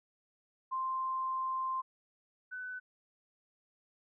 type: tone pair in turn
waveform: sine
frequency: 1046.5 / 1501.7 Hz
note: C6 / F#6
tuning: 0 / +25 cents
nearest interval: tritone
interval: 625 cents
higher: second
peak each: -32 / -39 dBFS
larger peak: first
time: 0.71-1.82 / 2.51-2.8 s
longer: first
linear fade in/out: 20 ms
effects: none